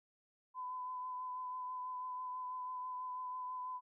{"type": "tone with vibrato", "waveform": "sine", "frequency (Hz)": 1008, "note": "B5", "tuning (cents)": 35, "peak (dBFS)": -40, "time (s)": [0.54, 3.81], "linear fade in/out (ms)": 50, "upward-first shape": "triangle", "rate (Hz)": 6.1, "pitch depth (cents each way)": 20, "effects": []}